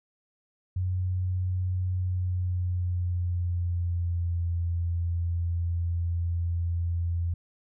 sine tone with pitch glide, 91.6 to 85.47 Hz, F#2 to F2, -17 to -37 cents, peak -25 dBFS, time 0.76-7.34 s, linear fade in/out 5 ms, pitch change -120 cents, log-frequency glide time 1.94-4.47 s, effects none

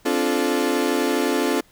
35% pulse chord, D minor seventh, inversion third, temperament equal with one note detuned, 261.6 / 293.7 / 349.2 / 434.4 Hz, C4 / D4 / F4 / A4, 0 / 0 / 0 / -22 cents, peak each -23 dBFS, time 0.05-1.61 s, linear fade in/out 10 ms, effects pink hiss -56 dBFS RMS until 1.71 s

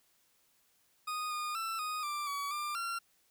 40% pulse tone with pitch steps, 1239 / 1222 / 1334 / 1243 / 1180 / 1136 / 1192 / 1371 Hz, D#6 / D#6 / E6 / D#6 / D6 / C#6 / D6 / F6, -8 / -32 / +20 / -2 / +8 / +42 / +25 / -32 cents, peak -34 dBFS, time 1.07-2.99 s, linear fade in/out 10 ms, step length 240 ms, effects white hiss -71 dBFS RMS until 3.3 s

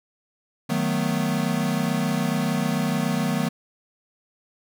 square chord, B dominant seventh, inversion first, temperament equal, 155.56 / 185 / 220 / 246.9 Hz, D#3 / F#3 / A3 / B3, 0 / 0 / 0 / 0 cents, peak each -28 dBFS, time 0.69-3.49 s, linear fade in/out 10 ms, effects none

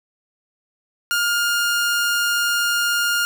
sawtooth tone, 1413 Hz, F6, 20 cents sharp, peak -14 dBFS, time 1.11-3.25 s, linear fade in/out 0 ms, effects none

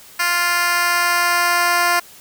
10% pulse tone with high-pass filter sweep, 349.2 Hz, F4, in tune, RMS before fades -17 dBFS, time 0.19-2 s, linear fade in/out 10 ms, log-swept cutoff 1400 to 710 Hz, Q 0.91, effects white hiss -43 dBFS RMS until 2.2 s

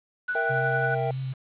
sine tone with tremolo, 1480 Hz, F#6, in tune, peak -24 dBFS, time 0.28-0.95 s, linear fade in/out 10 ms, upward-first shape sine, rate 11 Hz, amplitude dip 40%
triangle chord, E diminished, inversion second, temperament equal, 466.2 / 659.3 / 784 Hz, Bb4 / E5 / G5, 0 / 0 / 0 cents, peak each -28 dBFS, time 0.35-1.11 s, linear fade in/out 2 ms
sine tone with vibrato, 131.7 Hz, C3, 12 cents sharp, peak -28 dBFS, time 0.49-1.34 s, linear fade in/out 20 ms, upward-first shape square, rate 7.3 Hz, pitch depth 12 cents each way
effects resampled to 8000 Hz + 8-bit

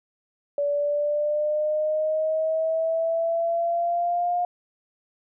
sine exponential sweep, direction up, 573 to 711 Hz, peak -21 dBFS, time 0.58-4.45 s, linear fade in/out 2 ms, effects none

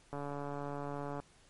click train, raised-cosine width 1 ms, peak -27 dBFS, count 154, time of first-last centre 0.13-1.2 s, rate 143 Hz, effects pink hiss -64 dBFS RMS until 1.49 s + MP3 48 kbps

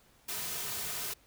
white noise with comb filter, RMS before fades -37 dBFS, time 0.28-1.14 s, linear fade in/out 10 ms, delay 3.6 ms, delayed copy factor -0.6, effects pink hiss -64 dBFS RMS until 1.26 s

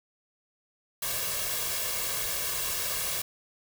white noise with comb filter, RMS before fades -31 dBFS, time 1.02-3.22 s, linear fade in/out 5 ms, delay 1.8 ms, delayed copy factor +0.7, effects none

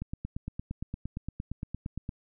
click train, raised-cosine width 5 ms, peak -22 dBFS, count 19, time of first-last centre 0.02-2.091 s, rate 8.69 Hz, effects none

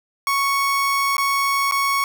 30% pulse tone with dropouts, 1108.7 Hz, C#6, in tune, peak -15 dBFS, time 0.27-2.04 s, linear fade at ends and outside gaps 1 ms, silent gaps 1.168-1.181 / 1.712-1.721 s, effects none

